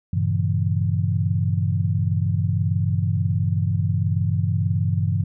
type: chord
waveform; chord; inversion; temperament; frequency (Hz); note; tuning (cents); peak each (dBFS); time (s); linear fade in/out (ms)
sine; G diminished seventh; none; equal; 98 / 116.54 / 138.59 / 164.81; G2 / Bb2 / Db3 / Fb3; 0 / 0 / 0 / 0; -21 / -26 / -26 / -25; 0.13-5.24; 5
effects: none